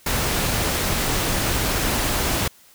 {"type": "noise", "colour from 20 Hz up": "pink", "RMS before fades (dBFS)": -22, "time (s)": [0.06, 2.48], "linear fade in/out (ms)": 5, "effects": ["white hiss -52 dBFS RMS until 2.74 s"]}